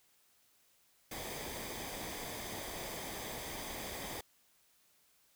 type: noise with comb filter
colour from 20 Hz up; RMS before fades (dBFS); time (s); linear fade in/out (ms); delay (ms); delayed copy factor
pink; -43; 1.11-4.21; 5; 0.72; -0.55
effects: white hiss -70 dBFS RMS until 5.35 s